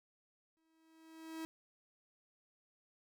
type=tone with exponential growth; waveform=45% pulse; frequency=322.1 Hz; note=E4; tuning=40 cents flat; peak=-40 dBFS; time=0.57-1.45 s; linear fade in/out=0 ms; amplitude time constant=190 ms; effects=none